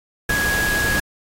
sine tone in noise, 1661.2 Hz, G#6, in tune, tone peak -19 dBFS, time 0.29-1 s, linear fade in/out 5 ms, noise pink, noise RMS -23 dBFS, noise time 0.29-1 s, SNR +1 dB, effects AAC 48 kbps

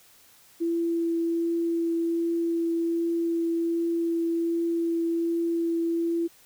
sine tone with vibrato, 335.2 Hz, E4, 29 cents sharp, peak -23 dBFS, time 0.6-6.28 s, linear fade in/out 20 ms, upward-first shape triangle, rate 1.3 Hz, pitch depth 9 cents each way, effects white hiss -56 dBFS RMS until 6.45 s

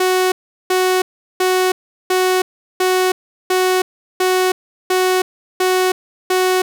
sawtooth tone bursts, 370 Hz, F#4, in tune, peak -9 dBFS, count 10, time 0-6.62 s, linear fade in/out 5 ms, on 320 ms, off 380 ms, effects none

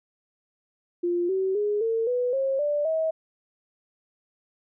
sine tone with pitch steps, 349.2 / 380.8 / 415.3 / 452.9 / 493.8 / 538.5 / 587.3 / 640.4 Hz, F4 / F#4 / G#4 / A#4 / B4 / C5 / D5 / D#5, 0 / +50 / 0 / -50 / 0 / +50 / 0 / +50 cents, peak -22 dBFS, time 1.03-3.11 s, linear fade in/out 10 ms, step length 260 ms, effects none

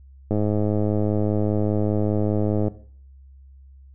click train, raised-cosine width 2 ms, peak -10 dBFS, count 250, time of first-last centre 0.31-2.681 s, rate 105 Hz, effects noise-tail reverb RT60 0.5 s tail -17 dB re dry + added 67 Hz sine -44 dBFS peak until 3.94 s

